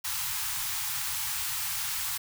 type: band-stop noise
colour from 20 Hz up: white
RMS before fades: -32 dBFS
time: 0.04-2.18 s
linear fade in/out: 10 ms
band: 150 to 790 Hz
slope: 96 dB/octave
effects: none